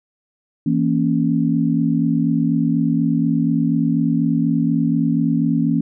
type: chord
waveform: sine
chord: A# diminished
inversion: second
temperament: equal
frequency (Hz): 164.81 / 233.1 / 277.2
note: E3 / A#3 / C#4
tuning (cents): 0 / 0 / 0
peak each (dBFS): -19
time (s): 0.66-5.81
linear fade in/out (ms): 5
effects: none